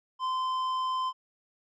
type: tone with tanh clipping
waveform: sine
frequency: 1032 Hz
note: C6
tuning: 24 cents flat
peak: -29 dBFS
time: 0.19-1.13 s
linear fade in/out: 50 ms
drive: 9 dB
effects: none